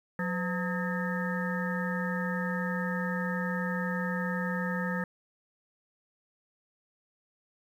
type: harmonic tone with a mistuned harmonic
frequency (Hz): 181.2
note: F#3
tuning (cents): -36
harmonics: 1 / 3 / 5 / 7 / 9 / 10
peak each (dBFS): -31 / -37 / -41 / -40 / -39 / -37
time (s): 0.19-5.04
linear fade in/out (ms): 2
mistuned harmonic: 3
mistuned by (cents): -110
effects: 10-bit